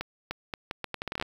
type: accelerating click train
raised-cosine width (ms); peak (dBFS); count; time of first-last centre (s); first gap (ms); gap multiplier
0.3; -16; 14; 0.01-1.225; 300; 0.76
effects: 7-bit